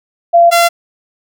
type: tone pair in turn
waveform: sine / sawtooth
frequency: 685 / 685 Hz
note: F5 / F5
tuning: -34 / -34 cents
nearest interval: unison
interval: 0 cents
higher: neither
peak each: -3 dBFS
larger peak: neither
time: 0.33-0.51 / 0.51-0.69 s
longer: neither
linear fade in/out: 20 ms
effects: none